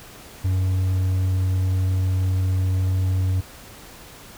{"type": "tone", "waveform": "triangle", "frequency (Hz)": 93.3, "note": "F#2", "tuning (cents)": 15, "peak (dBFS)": -16, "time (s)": [0.44, 3.41], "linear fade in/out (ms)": 10, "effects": ["pink hiss -43 dBFS RMS until 4.37 s"]}